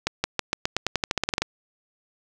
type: accelerating click train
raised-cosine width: 0.2 ms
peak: -5 dBFS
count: 16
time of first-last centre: 0.07-1.42 s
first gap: 170 ms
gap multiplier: 0.9
effects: none